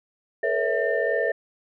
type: tone cluster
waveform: sine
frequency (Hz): 437.3 / 480.9 / 556 / 651 / 1801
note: A4 / B4 / C#5 / E5 / A6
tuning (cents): -11 / -46 / +5 / -22 / +40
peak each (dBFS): -27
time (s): 0.43-1.32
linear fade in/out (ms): 5
effects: tanh soft clip ceiling -10 dBFS